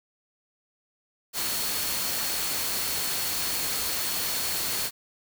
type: tone in noise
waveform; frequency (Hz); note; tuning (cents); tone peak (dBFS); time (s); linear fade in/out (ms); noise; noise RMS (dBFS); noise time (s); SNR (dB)
sine; 4357; C#8; -31; -36; 1.33-4.91; 50; white; -29; 1.33-4.91; -10
effects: none